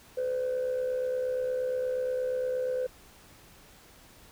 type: tone with amplitude modulation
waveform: sine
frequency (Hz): 507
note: B4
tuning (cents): +45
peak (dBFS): -23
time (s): 0.17-2.87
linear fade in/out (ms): 10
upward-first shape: sine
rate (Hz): 68.5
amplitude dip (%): 60
effects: tanh soft clip ceiling -24 dBFS + pink hiss -55 dBFS RMS until 4.31 s